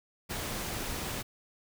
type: noise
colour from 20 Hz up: pink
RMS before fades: -36 dBFS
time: 0.29-1.23 s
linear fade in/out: 20 ms
effects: none